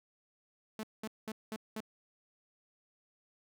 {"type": "tone bursts", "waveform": "sawtooth", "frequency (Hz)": 217.9, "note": "A3", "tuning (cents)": -17, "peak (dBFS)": -34, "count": 5, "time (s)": [0.79, 1.805], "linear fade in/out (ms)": 2, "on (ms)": 43, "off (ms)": 200, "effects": []}